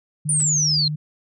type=tone; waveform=sine; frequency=151.4 Hz; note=D#3; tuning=47 cents flat; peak=-23 dBFS; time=0.25-0.96 s; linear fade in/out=10 ms
type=exponential sweep; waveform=sine; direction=down; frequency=9470 to 4100 Hz; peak=-17 dBFS; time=0.29-0.88 s; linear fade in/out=2 ms
type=noise with exponential decay; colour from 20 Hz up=white; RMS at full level=-35 dBFS; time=0.4-0.5 s; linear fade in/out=0 ms; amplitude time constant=20 ms
effects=resampled to 24000 Hz